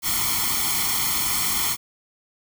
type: noise with comb filter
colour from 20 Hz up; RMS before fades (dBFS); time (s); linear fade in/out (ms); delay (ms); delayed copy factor
white; -23; 0.02-1.77; 50; 0.92; +0.95
effects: none